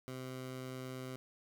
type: tone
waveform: 15% pulse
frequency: 129.3 Hz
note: C3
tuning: 20 cents flat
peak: -36 dBFS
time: 0.08-1.16 s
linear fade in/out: 0 ms
effects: none